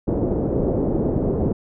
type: low-pass noise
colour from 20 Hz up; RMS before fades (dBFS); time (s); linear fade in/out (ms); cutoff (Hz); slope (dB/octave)
white; -21; 0.07-1.53; 10; 490; 24
effects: none